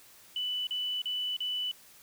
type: tone bursts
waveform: sine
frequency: 2983 Hz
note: F#7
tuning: 13 cents sharp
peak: -30 dBFS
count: 4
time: 0.36-1.714 s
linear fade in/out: 2 ms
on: 310 ms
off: 38 ms
effects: white hiss -56 dBFS RMS until 2.02 s